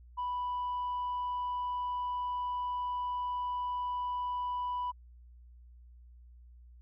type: tone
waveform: sine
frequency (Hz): 987.8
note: B5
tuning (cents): 0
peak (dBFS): -30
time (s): 0.17-4.92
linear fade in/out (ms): 20
effects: tanh soft clip ceiling -30 dBFS + added 60 Hz sine -52 dBFS peak until 6.81 s